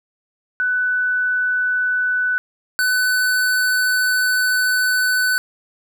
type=tone pair in turn; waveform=sine / square; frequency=1494 / 1502.3 Hz; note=F#6 / F#6; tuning=+16 / +26 cents; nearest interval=unison; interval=10 cents; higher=second; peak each=-16 dBFS; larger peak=neither; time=0.6-2.38 / 2.79-5.38 s; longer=second; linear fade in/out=0 ms; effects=none